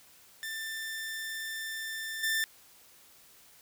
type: tone with level steps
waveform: sawtooth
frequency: 1781 Hz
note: A6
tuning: 21 cents sharp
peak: -32 / -24 dBFS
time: 0.43-2.44 s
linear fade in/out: 0 ms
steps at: 2.23 s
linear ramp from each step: 5 ms
effects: white hiss -58 dBFS RMS until 3.61 s